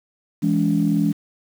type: tone cluster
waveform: sine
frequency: 167.4 / 209.3 / 285.5 Hz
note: E3 / G#3 / D4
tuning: +27 / +14 / -49 cents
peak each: -20 dBFS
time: 0.42-1.13 s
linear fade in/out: 20 ms
effects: tanh soft clip ceiling -7 dBFS + 7-bit